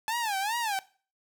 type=tone with vibrato; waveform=sawtooth; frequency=857 Hz; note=A5; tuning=46 cents flat; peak=-24 dBFS; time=0.08-0.79 s; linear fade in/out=0 ms; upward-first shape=sine; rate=2.5 Hz; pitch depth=190 cents each way; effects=noise-tail reverb RT60 0.4 s tail -19 dB re dry